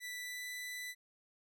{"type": "tone with pitch glide", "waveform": "sawtooth", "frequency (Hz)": [1975.5, 1988.1], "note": ["B6", "B6"], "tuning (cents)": [0, 11], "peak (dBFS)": -38, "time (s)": [0, 0.95], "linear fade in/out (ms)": 50, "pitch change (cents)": 11, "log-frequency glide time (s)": [0.2, 0.45], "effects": []}